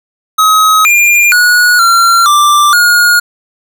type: tone with pitch steps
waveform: square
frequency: 1271 / 2402 / 1458 / 1370 / 1179 / 1434 Hz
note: D#6 / D7 / F#6 / F6 / D6 / F6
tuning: +36 / +38 / -26 / -34 / +6 / +45 cents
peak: -5 dBFS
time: 0.38-3.2 s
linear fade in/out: 10 ms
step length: 470 ms
effects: none